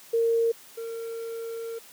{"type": "tone pair in turn", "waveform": ["sine", "triangle"], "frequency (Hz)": [460.2, 458.3], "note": ["A#4", "A#4"], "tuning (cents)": [-22, -29], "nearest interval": "unison", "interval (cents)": 7, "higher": "first", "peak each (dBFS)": [-20, -30], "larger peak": "first", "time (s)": [[0.13, 0.52], [0.77, 1.79]], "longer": "second", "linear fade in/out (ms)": 10, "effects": ["white hiss -50 dBFS RMS until 1.92 s", "high-pass 150 Hz 12 dB/octave"]}